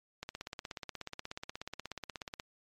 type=click train; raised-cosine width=0.2 ms; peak=-23 dBFS; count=37; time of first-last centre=0.23-2.399 s; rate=16.6 Hz; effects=MP3 64 kbps